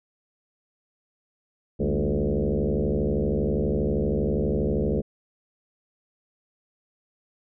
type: tone with frequency modulation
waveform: sine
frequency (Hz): 135.6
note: C#3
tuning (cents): -38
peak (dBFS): -21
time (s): 1.79-5.02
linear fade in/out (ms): 20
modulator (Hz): 72.5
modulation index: 5.4
effects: none